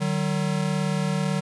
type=tone pair together; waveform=square; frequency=151.28 / 189.3 Hz; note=D#3 / F#3; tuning=-48 / +40 cents; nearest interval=major third; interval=388 cents; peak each=-26 dBFS; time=0-1.41 s; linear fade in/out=20 ms; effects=resampled to 24000 Hz